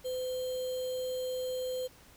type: tone with sample-and-hold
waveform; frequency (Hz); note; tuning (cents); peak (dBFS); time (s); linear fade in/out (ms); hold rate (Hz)
sine; 509; C5; -48; -32; 0.04-1.88; 20; 3675
effects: added 60 Hz sine -65 dBFS peak until 2.16 s + pink hiss -58 dBFS RMS until 2.16 s